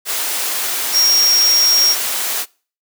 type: tone in noise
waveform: sine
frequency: 5588 Hz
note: F8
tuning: in tune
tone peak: -10 dBFS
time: 0.92-1.96 s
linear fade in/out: 50 ms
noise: white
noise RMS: -20 dBFS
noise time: 0.05-2.46 s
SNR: +7 dB
effects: noise-tail reverb RT60 0.4 s tail -25 dB re dry + high-pass 400 Hz 12 dB/octave